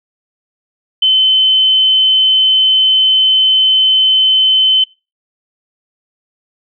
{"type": "tone", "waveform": "sine", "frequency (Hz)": 3060, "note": "G7", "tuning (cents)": -42, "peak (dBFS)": -7, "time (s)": [1.02, 4.84], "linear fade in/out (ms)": 5, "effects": ["noise-tail reverb RT60 0.3 s tail -24 dB re dry"]}